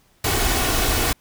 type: noise with comb filter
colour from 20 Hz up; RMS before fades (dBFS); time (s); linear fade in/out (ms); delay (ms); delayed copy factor
pink; -20; 0.24-1.13; 5; 2.7; +0.5
effects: pink hiss -59 dBFS RMS until 1.2 s